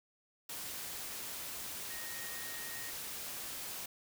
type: tone in noise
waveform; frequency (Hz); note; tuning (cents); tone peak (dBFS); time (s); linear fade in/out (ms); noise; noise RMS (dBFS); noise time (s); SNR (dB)
sine; 1864.7; A#6; 0; -48; 1.9-2.91; 5; white; -43; 0.49-3.86; -8
effects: none